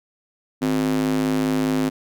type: tone with high-pass filter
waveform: square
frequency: 52.4 Hz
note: G#1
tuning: 16 cents sharp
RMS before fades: -21 dBFS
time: 0.61-1.9 s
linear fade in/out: 20 ms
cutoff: 240 Hz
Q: 3.6
effects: none